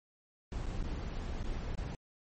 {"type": "noise with dropouts", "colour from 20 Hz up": "brown", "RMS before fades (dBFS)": -37, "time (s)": [0.52, 1.95], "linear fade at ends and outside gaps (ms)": 1, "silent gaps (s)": [[0.659, 0.665], [0.827, 0.838], [1.431, 1.442], [1.753, 1.776]], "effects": ["MP3 32 kbps"]}